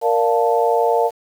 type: chord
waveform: sine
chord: Bb major seventh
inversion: none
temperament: equal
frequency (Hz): 466.2 / 587.3 / 698.5 / 880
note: Bb4 / D5 / F5 / A5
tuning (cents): 0 / 0 / 0 / 0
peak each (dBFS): -17 / -22 / -19 / -20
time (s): 0.01-1.11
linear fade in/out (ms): 50
effects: 7-bit